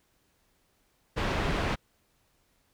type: low-pass noise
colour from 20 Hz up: pink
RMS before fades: -29 dBFS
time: 1.16-1.76 s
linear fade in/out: 20 ms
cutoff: 2800 Hz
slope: 12 dB/octave
effects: pink hiss -70 dBFS RMS until 2.73 s